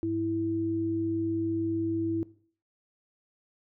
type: tone pair together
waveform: sine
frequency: 102.4 / 328.9 Hz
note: G#2 / E4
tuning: -24 / -4 cents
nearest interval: octave + minor sixth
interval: 2020 cents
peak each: -36 / -27 dBFS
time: 0.03-2.23 s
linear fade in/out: 0 ms
effects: noise-tail reverb RT60 0.5 s tail -19 dB re dry